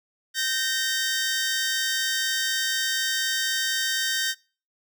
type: tone pair together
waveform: 15% pulse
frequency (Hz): 1552 / 1844.1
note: G6 / A#6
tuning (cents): -18 / -19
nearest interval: minor third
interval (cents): 299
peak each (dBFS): -20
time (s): 0.34-4.35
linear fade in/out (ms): 50
effects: noise-tail reverb RT60 0.4 s tail -26 dB re dry